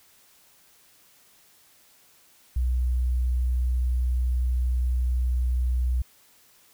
sine tone with sample-and-hold, 62 Hz, B1, 7 cents sharp, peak -21 dBFS, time 2.56-6.02 s, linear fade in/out 5 ms, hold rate 11025 Hz, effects white hiss -58 dBFS RMS until 6.73 s

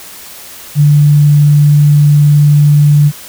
sine tone, 146.83 Hz, D3, in tune, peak -3 dBFS, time 0.75-3.12 s, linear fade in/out 50 ms, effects white hiss -31 dBFS RMS until 3.28 s

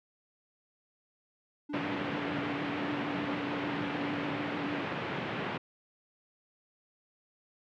triangle tone with vibrato, 289.4 Hz, D4, 25 cents flat, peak -34 dBFS, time 1.69-4.84 s, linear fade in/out 10 ms, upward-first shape square, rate 6.7 Hz, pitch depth 26 cents each way
pink band-pass noise, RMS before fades -36 dBFS, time 1.73-5.58 s, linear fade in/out 10 ms, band 130 to 2900 Hz, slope 24 dB/octave
effects none

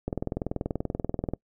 click train, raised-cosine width 2 ms, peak -15 dBFS, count 27, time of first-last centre 0.08-1.336 s, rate 20.7 Hz, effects noise-tail reverb RT60 0.1 s tail -24 dB re dry

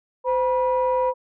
sine tone pair together, 513.3 / 969 Hz, C5 / B5, -33 / -33 cents, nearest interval major seventh, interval 1100 cents, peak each -19 / -21 dBFS, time 0.24-1.14 s, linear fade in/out 50 ms, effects tanh soft clip ceiling -13 dBFS

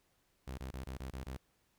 sawtooth tone bursts, 65.41 Hz, C2, in tune, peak -37 dBFS, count 7, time 0.47-1.372 s, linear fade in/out 10 ms, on 110 ms, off 22 ms, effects pink hiss -75 dBFS RMS until 1.78 s

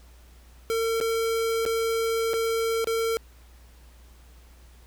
square tone with dropouts, 453.7 Hz, A#4, 47 cents flat, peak -24 dBFS, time 0.7-3.17 s, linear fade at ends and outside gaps 0 ms, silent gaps 1.002-1.011 / 1.653-1.662 / 2.334-2.339 / 2.844-2.872 s, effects added 60 Hz sine -49 dBFS peak until 4.86 s + pink hiss -58 dBFS RMS until 4.86 s

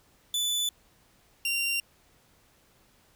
sawtooth tone pair in turn, 3486 / 2767 Hz, A7 / F7, -17 / -17 cents, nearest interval major third, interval 400 cents, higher first, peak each -23 dBFS, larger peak neither, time 0.34-0.69 / 1.45-1.8 s, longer neither, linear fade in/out 2 ms, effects pink hiss -63 dBFS RMS until 3.15 s

